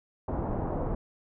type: low-pass noise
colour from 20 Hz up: pink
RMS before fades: -31 dBFS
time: 0.28-0.95 s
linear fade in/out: 5 ms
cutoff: 950 Hz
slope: 24 dB/octave
effects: none